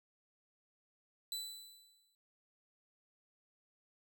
sawtooth tone with exponential decay, 3986 Hz, B7, 15 cents sharp, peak -34 dBFS, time 1.32-2.15 s, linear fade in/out 1 ms, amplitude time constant 180 ms, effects none

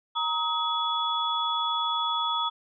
sine tone cluster, 936 / 1268 / 3393 Hz, A#5 / D#6 / G#7, +7 / +32 / +36 cents, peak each -29 dBFS, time 0.15-2.5 s, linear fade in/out 20 ms, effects none

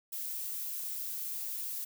violet noise, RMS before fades -38 dBFS, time 0.12-1.85 s, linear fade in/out 10 ms, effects none

